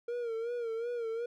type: tone with vibrato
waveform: triangle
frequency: 466.2 Hz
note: A#4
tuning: in tune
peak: -31 dBFS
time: 0.08-1.26 s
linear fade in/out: 5 ms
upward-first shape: sine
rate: 2.7 Hz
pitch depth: 71 cents each way
effects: none